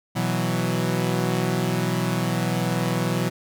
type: chord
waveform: sawtooth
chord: B suspended fourth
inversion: none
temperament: equal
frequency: 123.47 / 164.81 / 185 Hz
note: B2 / E3 / F#3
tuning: 0 / 0 / 0 cents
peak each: -22 dBFS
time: 0.15-3.3 s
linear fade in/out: 20 ms
effects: none